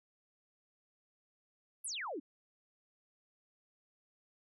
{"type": "exponential sweep", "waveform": "sine", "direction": "down", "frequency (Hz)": [11840, 252.6], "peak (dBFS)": -38, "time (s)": [1.84, 2.2], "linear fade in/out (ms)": 10, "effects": []}